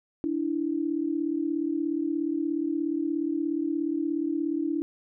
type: tone pair together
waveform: sine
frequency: 292.7 / 329.6 Hz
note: D4 / E4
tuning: -6 / 0 cents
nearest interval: major second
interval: 206 cents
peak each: -28 dBFS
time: 0.24-4.82 s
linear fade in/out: 0 ms
effects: none